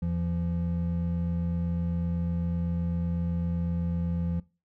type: tone pair together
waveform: triangle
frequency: 82.97 / 170.9 Hz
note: E2 / F3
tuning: +12 / -37 cents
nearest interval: octave + minor second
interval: 1251 cents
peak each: -29 / -26 dBFS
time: 0.02-4.4 s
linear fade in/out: 5 ms
effects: noise-tail reverb RT60 0.3 s tail -21 dB re dry